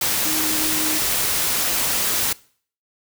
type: tone in noise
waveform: sine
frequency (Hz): 311.1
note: D#4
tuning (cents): 0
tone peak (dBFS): -28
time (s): 0.25-0.98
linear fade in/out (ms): 5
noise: white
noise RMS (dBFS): -21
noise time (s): 0.01-2.33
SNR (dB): -10
effects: noise-tail reverb RT60 0.5 s tail -22 dB re dry